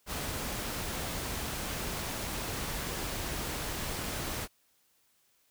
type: noise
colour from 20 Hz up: pink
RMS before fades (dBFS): -36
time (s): 0.06-4.48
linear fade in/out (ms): 50
effects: white hiss -70 dBFS RMS until 5.5 s